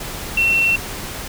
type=tone in noise; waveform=sine; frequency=2709 Hz; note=E7; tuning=47 cents sharp; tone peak=-13 dBFS; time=0.37-0.76 s; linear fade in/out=5 ms; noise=pink; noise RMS=-29 dBFS; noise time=0-1.28 s; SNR=+13 dB; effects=none